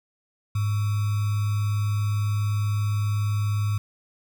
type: tone with sample-and-hold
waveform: sine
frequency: 103.83 Hz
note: G#2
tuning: in tune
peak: -21 dBFS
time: 0.55-3.78 s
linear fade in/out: 5 ms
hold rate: 1225 Hz
effects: none